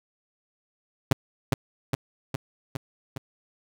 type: tone with echo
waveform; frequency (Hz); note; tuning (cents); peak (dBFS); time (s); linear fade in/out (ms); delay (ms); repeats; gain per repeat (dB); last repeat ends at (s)
sawtooth; 134.2; C3; +44; -12; 1.11-1.13; 5; 410; 5; -3; 3.18
effects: none